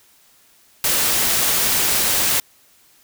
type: noise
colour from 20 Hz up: white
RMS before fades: -18 dBFS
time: 0.84-2.4 s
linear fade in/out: 2 ms
effects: white hiss -54 dBFS RMS until 3.03 s